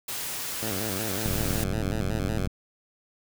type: noise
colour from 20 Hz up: white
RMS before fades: -33 dBFS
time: 0.08-1.64 s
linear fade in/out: 5 ms
type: tone with vibrato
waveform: 10% pulse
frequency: 102 Hz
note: G#2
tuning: 31 cents flat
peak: -22 dBFS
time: 0.62-2.47 s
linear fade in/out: 5 ms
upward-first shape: square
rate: 5.4 Hz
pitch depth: 130 cents each way
type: click train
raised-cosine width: 5 ms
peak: -18 dBFS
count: 50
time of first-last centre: 1.26-2.473 s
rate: 40.4 Hz
effects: none